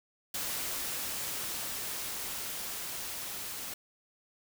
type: noise with level ramp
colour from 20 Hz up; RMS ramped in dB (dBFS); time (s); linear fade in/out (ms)
white; -35 to -40; 0.34-3.74; 5
effects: none